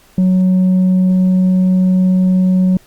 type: tone with tanh clipping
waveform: triangle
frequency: 185 Hz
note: F#3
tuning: in tune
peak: -9 dBFS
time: 0.18-2.77 s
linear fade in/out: 2 ms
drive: 7 dB
effects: pink hiss -48 dBFS RMS until 2.86 s + Opus 48 kbps